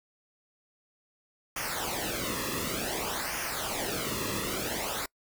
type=noise with flanger; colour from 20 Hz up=pink; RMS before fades=-33 dBFS; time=1.56-5.06 s; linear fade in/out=5 ms; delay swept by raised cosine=0.25 to 1.35 ms; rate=0.55 Hz; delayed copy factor=-0.75; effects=noise-tail reverb RT60 0.1 s tail -26 dB re dry